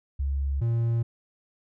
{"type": "tone pair in turn", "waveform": ["sine", "triangle"], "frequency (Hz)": [69.1, 116.21], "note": ["C#2", "A#2"], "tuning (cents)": [-5, -5], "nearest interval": "major sixth", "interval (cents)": 900, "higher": "second", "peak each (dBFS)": [-24, -20], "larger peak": "second", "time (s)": [[0.19, 0.61], [0.61, 1.03]], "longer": "neither", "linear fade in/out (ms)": 10, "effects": []}